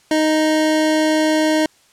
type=tone; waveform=25% pulse; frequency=311.1 Hz; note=D#4; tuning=in tune; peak=-10 dBFS; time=0.11-1.66 s; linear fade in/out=2 ms; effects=white hiss -54 dBFS RMS until 1.92 s + low-pass 9000 Hz 12 dB/octave